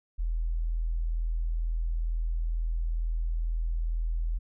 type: tone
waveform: sine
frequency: 41.09 Hz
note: E1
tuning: 5 cents flat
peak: -26 dBFS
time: 0.18-4.39 s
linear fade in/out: 20 ms
effects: none